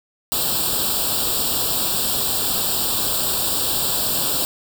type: noise with comb filter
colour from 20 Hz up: white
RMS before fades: -21 dBFS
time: 0.32-4.45 s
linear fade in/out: 0 ms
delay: 0.24 ms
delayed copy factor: +0.95
effects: none